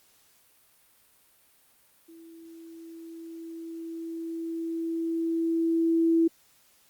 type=tone with level ramp; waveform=sine; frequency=330 Hz; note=E4; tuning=2 cents sharp; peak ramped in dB=-47 to -18 dBFS; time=2.08-6.28 s; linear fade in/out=10 ms; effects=white hiss -62 dBFS RMS until 6.89 s + Opus 48 kbps